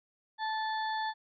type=harmonic tone; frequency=875 Hz; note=A5; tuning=10 cents flat; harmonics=1 / 2 / 4 / 5; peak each=-32 / -38 / -44 / -46 dBFS; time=0.38-1.14 s; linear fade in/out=50 ms; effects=none

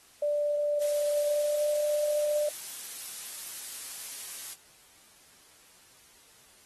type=tone with pitch glide; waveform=sine; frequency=588 to 595.2 Hz; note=D5 to D5; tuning=+2 to +23 cents; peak=-25 dBFS; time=0.22-2.49 s; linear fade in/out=5 ms; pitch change=+21 cents; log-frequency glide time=1.21-1.69 s
type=noise; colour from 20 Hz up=blue; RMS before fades=-38 dBFS; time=0.8-4.55 s; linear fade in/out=20 ms
effects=white hiss -58 dBFS RMS until 6.65 s + AAC 32 kbps

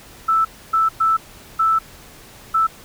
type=tone bursts at uneven times; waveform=sine; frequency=1318.5 Hz; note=E6; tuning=in tune; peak=-13 dBFS; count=5; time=0.28-0.45 / 0.73-0.89 / 1-1.17 / 1.59-1.79 / 2.54-2.67 s; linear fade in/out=10 ms; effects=pink hiss -43 dBFS RMS until 2.84 s

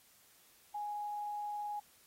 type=tone; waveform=sine; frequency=830.6 Hz; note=G#5; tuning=in tune; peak=-37 dBFS; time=0.74-1.8 s; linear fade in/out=10 ms; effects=white hiss -65 dBFS RMS until 2.06 s + AAC 48 kbps

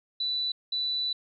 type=tone pair in turn; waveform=sine; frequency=3972 / 3972 Hz; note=B7 / B7; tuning=+9 / +9 cents; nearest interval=unison; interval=0 cents; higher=neither; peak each=-26 dBFS; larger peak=neither; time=0.2-0.52 / 0.72-1.13 s; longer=second; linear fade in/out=5 ms; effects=MP3 64 kbps

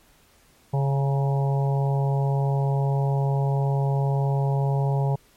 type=harmonic tone with a mistuned harmonic; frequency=138.59 Hz; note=C#3; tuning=in tune; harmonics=1 / 3 / 4 / 5 / 6 / 7; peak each=-20 / -32 / -34 / -35 / -34 / -37 dBFS; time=0.73-5.16 s; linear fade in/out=10 ms; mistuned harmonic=7; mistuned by=-40 cents; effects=pink hiss -58 dBFS RMS until 5.36 s + MP3 64 kbps

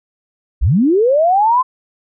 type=linear sweep; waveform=sine; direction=up; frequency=38.89 to 1046.5 Hz; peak=-9 dBFS; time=0.61-1.63 s; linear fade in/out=20 ms; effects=none

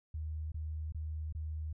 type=tone bursts; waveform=sine; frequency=77.78 Hz; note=D#2; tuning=in tune; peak=-36 dBFS; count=4; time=0.14-1.729 s; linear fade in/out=5 ms; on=380 ms; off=23 ms; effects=none

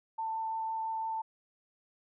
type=tone with vibrato; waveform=sine; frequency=891 Hz; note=A5; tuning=22 cents sharp; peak=-32 dBFS; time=0.18-1.22 s; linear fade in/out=10 ms; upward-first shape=triangle; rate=5.9 Hz; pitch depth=9 cents each way; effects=none

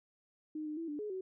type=tone with pitch steps; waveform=sine; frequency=308 / 303.4 / 330.4 / 294.9 / 420.8 / 375.9 Hz; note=D#4 / D#4 / E4 / D4 / G#4 / F#4; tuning=-17 / -44 / +4 / +7 / +23 / +27 cents; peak=-37 dBFS; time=0.55-1.21 s; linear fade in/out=5 ms; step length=110 ms; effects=none

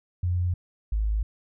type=tone pair in turn; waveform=sine; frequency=89 / 52.92 Hz; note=F2 / G#1; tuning=+33 / +33 cents; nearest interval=major sixth; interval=900 cents; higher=first; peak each=-22 dBFS; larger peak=neither; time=0.23-0.54 / 0.92-1.23 s; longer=neither; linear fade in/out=5 ms; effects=none

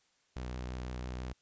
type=tone with vibrato; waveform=sawtooth; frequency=62.3 Hz; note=B1; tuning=16 cents sharp; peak=-34 dBFS; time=0.36-1.33 s; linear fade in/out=5 ms; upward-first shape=sine; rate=6 Hz; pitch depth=20 cents each way; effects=white hiss -72 dBFS RMS until 1.41 s + resampled to 16000 Hz

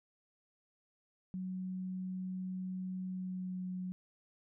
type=tone with pitch glide; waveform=sine; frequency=185.5 to 183.48 Hz; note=F#3 to F#3; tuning=+5 to -14 cents; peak=-37 dBFS; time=1.34-3.92 s; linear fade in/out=0 ms; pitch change=-19 cents; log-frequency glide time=3.06-3.65 s; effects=none

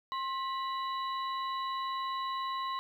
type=harmonic tone with a mistuned harmonic; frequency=981 Hz; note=B5; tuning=12 cents flat; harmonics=1 / 2 / 3 / 4; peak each=-33 / -46 / -49 / -43 dBFS; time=0.12-2.79 s; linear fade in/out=0 ms; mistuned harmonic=1; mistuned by=+140 cents; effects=11-bit

